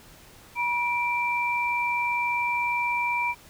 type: tone pair together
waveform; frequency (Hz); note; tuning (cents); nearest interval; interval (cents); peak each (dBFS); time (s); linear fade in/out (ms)
sine; 965.1 / 2349; B5 / D7; -40 / 0; octave + minor third; 1540; -26; 0.55-3.35; 50
effects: pink hiss -51 dBFS RMS until 3.49 s